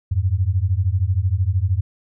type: beating tone pair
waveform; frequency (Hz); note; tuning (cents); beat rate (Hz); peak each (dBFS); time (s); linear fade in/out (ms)
sine; 87.31 / 100.31; F2 / G2; 0 / +40; 13; -19; 0.11-1.81; 10
effects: none